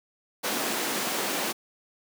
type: high-pass noise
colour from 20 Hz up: pink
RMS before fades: -29 dBFS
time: 0.43-1.53 s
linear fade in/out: 20 ms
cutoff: 230 Hz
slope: 24 dB/octave
effects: none